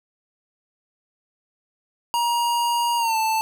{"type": "tone with pitch glide", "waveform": "square", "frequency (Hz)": [947, 883.6], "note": ["A#5", "A5"], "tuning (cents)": [27, 7], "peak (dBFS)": -20, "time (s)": [2.14, 3.41], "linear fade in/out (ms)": 0, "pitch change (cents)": -120, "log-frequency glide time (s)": [2.97, 3.17], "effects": []}